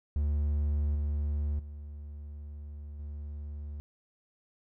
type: tone with level steps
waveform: triangle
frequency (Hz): 73.42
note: D2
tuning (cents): 0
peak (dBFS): -24 / -26 / -38 / -35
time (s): 0.16-3.8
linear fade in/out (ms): 0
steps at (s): 0.95 / 1.59 / 2.99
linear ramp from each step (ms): 5
effects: none